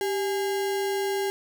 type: tone with sample-and-hold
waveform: sine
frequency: 392 Hz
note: G4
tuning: in tune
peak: -24 dBFS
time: 0.01-1.3 s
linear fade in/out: 0 ms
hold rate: 1225 Hz
effects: none